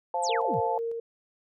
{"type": "harmonic tone", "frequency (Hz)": 174.61, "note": "F3", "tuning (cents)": 0, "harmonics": [3, 4, 5], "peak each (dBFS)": [-32, -31, -28], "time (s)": [0.14, 0.78], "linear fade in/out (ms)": 2}
{"type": "exponential sweep", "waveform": "sine", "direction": "down", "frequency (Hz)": [9397, 85.7], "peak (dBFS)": -31, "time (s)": [0.22, 0.61], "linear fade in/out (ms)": 20}
{"type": "tone with tremolo", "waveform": "sine", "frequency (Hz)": 461.4, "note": "A#4", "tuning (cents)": -18, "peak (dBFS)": -28, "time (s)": [0.29, 1], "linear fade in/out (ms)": 5, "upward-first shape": "square", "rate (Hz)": 4, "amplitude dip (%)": 30}
{"effects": []}